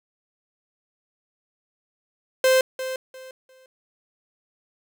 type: tone with echo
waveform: 45% pulse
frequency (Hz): 520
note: C5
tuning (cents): -11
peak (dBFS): -15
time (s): 2.44-2.61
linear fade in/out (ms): 2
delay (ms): 350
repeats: 3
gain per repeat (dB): -12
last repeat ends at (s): 3.66
effects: none